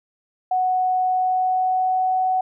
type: tone with pitch glide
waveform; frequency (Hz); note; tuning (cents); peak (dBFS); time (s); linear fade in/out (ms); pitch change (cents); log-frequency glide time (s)
sine; 740 to 746.4; F#5 to F#5; 0 to +15; -17; 0.51-2.41; 5; +15; 1.03-2.17
effects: none